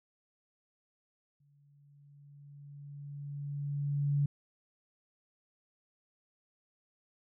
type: tone with exponential growth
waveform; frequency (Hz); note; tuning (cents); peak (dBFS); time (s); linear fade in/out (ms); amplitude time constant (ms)
sine; 143.1; D3; -45; -25; 1.4-4.26; 5; 620
effects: none